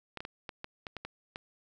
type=clicks; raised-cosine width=0.3 ms; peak=-23 dBFS; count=9; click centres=0.173 / 0.205 / 0.251 / 0.492 / 0.644 / 0.868 / 0.967 / 1.05 / 1.359 s; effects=none